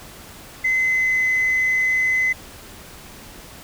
sine tone with pitch glide, 2047 to 2033 Hz, C7 to B6, -38 to +50 cents, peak -15 dBFS, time 0.64-2.33 s, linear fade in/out 10 ms, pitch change -12 cents, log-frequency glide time 0.79-1.24 s, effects tanh soft clip ceiling -13 dBFS + pink hiss -41 dBFS RMS until 3.63 s

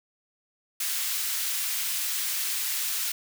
white high-pass noise, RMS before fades -29 dBFS, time 0.8-3.12 s, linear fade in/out 5 ms, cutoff 1700 Hz, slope 12 dB/octave, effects none

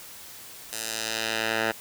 10% pulse tone with band-pass filter sweep, 111.4 Hz, A2, 22 cents sharp, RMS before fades -29 dBFS, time 0.72-1.72 s, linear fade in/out 10 ms, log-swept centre 9800 to 1500 Hz, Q 0.83, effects white hiss -44 dBFS RMS until 1.8 s

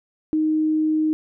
sine tone, 311.1 Hz, D#4, in tune, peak -17 dBFS, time 0.33-1.13 s, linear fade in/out 0 ms, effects none

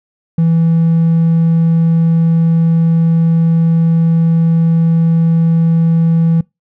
triangle tone, 165 Hz, E3, 2 cents sharp, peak -5 dBFS, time 0.38-6.41 s, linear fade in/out 5 ms, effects noise-tail reverb RT60 0.2 s tail -26 dB re dry + tanh soft clip ceiling -2 dBFS

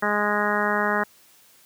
harmonic tone, 207.7 Hz, G#3, in tune, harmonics 1 / 2 / 3 / 4 / 5 / 6 / 7 / 8 / 9, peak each -29 / -29 / -29 / -29 / -29 / -29 / -29 / -29 / -29 dBFS, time 0.02-1.04 s, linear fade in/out 10 ms, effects white hiss -55 dBFS RMS until 1.65 s + high-pass 80 Hz 12 dB/octave

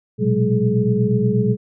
sine tone cluster, 118.9 / 127.2 / 186.4 / 206.8 / 423.1 Hz, A#2 / C3 / F#3 / G#3 / G#4, +35 / -48 / +13 / -7 / +32 cents, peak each -21 dBFS, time 0.18-1.57 s, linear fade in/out 50 ms, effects none

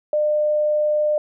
sine tone, 602 Hz, D5, 43 cents sharp, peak -16 dBFS, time 0.13-1.18 s, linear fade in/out 2 ms, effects none

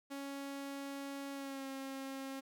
sawtooth tone with pitch glide, 277.7 to 269.6 Hz, C#4 to C#4, +3 to -48 cents, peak -38 dBFS, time 0.1-2.41 s, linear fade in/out 20 ms, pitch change -51 cents, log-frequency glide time 1.33-1.66 s, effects none

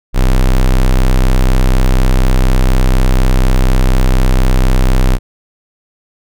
square tone, 32.06 Hz, C1, 34 cents flat, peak -7 dBFS, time 0.13-5.19 s, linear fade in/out 50 ms, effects none

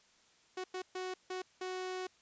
sawtooth tone bursts at uneven times, 370 Hz, F#4, in tune, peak -34 dBFS, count 5, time 0.57-0.64 / 0.74-0.82 / 0.95-1.14 / 1.3-1.42 / 1.61-2.07 s, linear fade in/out 5 ms, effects white hiss -67 dBFS RMS until 2.21 s + resampled to 16000 Hz

